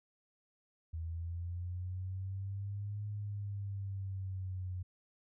sine linear two-way sweep, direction up then down, 81 to 104.3 to 90.8 Hz, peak -37 dBFS, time 0.93-4.83 s, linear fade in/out 10 ms, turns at 3.06 s, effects none

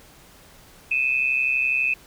sine tone pair together, 2489 / 2621 Hz, D#7 / E7, 0 / -11 cents, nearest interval minor second, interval 89 cents, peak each -22 dBFS, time 0.91-1.94 s, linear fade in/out 5 ms, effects pink hiss -50 dBFS RMS until 2.06 s

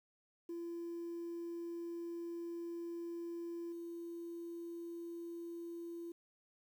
sine tone with level steps, 340 Hz, F4, 46 cents flat, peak -39 / -42 dBFS, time 0.49-6.12 s, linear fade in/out 5 ms, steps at 3.72 s, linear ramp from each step 5 ms, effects tanh soft clip ceiling -39 dBFS + 11-bit

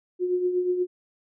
sine tone with tremolo, 360.9 Hz, F#4, 43 cents flat, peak -19 dBFS, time 0.19-0.87 s, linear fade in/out 50 ms, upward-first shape triangle, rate 8.3 Hz, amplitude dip 60%, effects none

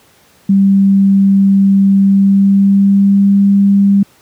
sine tone with pitch glide, 196 to 198.85 Hz, G3 to G3, 0 to +25 cents, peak -5 dBFS, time 0.49-4.03 s, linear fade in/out 5 ms, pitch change +25 cents, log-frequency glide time 2-3.39 s, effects pink hiss -48 dBFS RMS until 4.21 s + high-pass 100 Hz 12 dB/octave

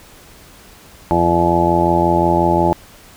harmonic tone, 85.6 Hz, F2, 34 cents flat, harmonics 1 / 2 / 3 / 4 / 5 / 6 / 7 / 8 / 9 / 10, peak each -23 / -20 / -26 / -17 / -27 / -28 / -20 / -24 / -26 / -16 dBFS, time 1.11-2.73 s, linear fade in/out 0 ms, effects pink hiss -43 dBFS RMS until 3.16 s

